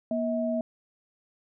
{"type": "tone pair together", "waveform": "sine", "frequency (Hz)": [238.2, 642.6], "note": ["A#3", "E5"], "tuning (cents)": [38, -44], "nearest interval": "octave + perfect fourth", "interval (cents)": 1718, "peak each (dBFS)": -28, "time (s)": [0.11, 0.61], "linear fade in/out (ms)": 2, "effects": []}